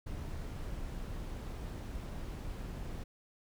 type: noise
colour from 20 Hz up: brown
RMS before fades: -41 dBFS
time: 0.06-3.04 s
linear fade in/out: 10 ms
effects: none